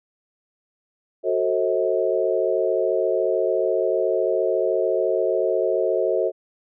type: chord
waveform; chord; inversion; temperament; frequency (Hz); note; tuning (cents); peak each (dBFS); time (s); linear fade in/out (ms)
sine; F# diminished seventh; none; just; 370 / 444 / 532.8 / 639.4; F#4 / A4 / C5 / Eb5; 0 / +16 / +31 / +47; -24; 1.23-6.32; 50
effects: none